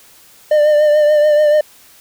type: tone with vibrato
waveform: triangle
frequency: 600 Hz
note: D5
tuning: 37 cents sharp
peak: -6 dBFS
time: 0.51-1.61 s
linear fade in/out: 5 ms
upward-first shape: triangle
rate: 6.9 Hz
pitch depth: 39 cents each way
effects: white hiss -45 dBFS RMS until 2 s